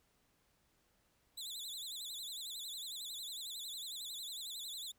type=tone with vibrato; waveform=sawtooth; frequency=3729 Hz; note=A#7; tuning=in tune; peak=-40 dBFS; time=1.37-4.92 s; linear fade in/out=10 ms; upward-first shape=sine; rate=11 Hz; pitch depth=170 cents each way; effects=pink hiss -75 dBFS RMS until 4.98 s